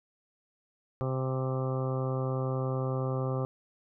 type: harmonic tone with a mistuned harmonic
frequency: 130.81 Hz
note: C3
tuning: in tune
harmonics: 1 / 2 / 3 / 4 / 5 / 6 / 7 / 8 / 9 / 10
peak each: -30 / -39 / -37 / -36 / -45 / -44 / -50 / -47 / -42 / -52 dBFS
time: 1.01-3.45 s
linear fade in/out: 0 ms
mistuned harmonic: 7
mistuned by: -46 cents
effects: none